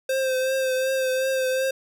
square tone with vibrato, 523.3 Hz, C5, in tune, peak -22 dBFS, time 0.09-1.71 s, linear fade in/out 5 ms, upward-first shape triangle, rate 2.7 Hz, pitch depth 33 cents each way, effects none

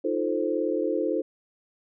sine chord, F dominant seventh, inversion third, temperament equal, 311.1 / 349.2 / 440 / 523.3 Hz, Eb4 / F4 / A4 / C5, 0 / 0 / 0 / 0 cents, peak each -29 dBFS, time 0.04-1.22 s, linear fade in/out 10 ms, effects none

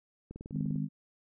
click train, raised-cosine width 3 ms, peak -30 dBFS, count 10, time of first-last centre 0.31-0.758 s, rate 20.1 Hz
harmonic tone, 51.1 Hz, G#1, 27 cents flat, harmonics 3 / 4 / 5, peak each -33 / -35 / -37 dBFS, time 0.51-0.89 s, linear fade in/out 50 ms
effects none

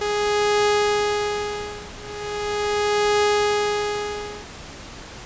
sawtooth tone with tremolo, 415.3 Hz, G#4, in tune, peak -12 dBFS, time 0.01-4.44 s, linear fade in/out 5 ms, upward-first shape triangle, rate 0.39 Hz, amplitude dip 100%, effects pink hiss -38 dBFS RMS until 5.25 s + resampled to 16000 Hz

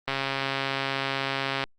click train, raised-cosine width 0.3 ms, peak -11 dBFS, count 213, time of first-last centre 0.08-1.639 s, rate 136 Hz, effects Opus 32 kbps

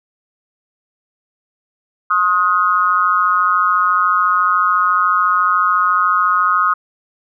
sine tone with amplitude modulation, 1256 Hz, D#6, 16 cents sharp, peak -7 dBFS, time 2.1-6.74 s, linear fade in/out 10 ms, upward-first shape sine, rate 186 Hz, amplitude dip 95%, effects none

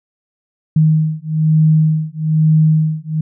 sine beating tone pair, 156 / 157.1 Hz, D#3 / D#3, +5 / +17 cents, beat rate 1.1 Hz, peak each -13 dBFS, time 0.76-3.21 s, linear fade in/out 5 ms, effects none

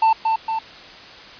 triangle tone with echo, 891 Hz, A5, 22 cents sharp, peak -10 dBFS, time 0.02-0.13 s, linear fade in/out 5 ms, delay 230 ms, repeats 2, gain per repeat -4 dB, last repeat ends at 0.59 s, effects white hiss -40 dBFS RMS until 1.39 s + resampled to 11025 Hz

